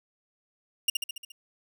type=tone with echo; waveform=sawtooth; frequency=2816 Hz; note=F7; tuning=14 cents sharp; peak=-17 dBFS; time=0.88-0.9 s; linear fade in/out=5 ms; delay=70 ms; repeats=6; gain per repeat=-4 dB; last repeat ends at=1.32 s; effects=none